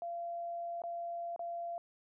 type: tone with dropouts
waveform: sine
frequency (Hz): 686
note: F5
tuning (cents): -31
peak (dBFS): -37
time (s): 0.02-1.78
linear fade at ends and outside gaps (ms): 1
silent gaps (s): 0.819-0.837 / 1.362-1.393
effects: none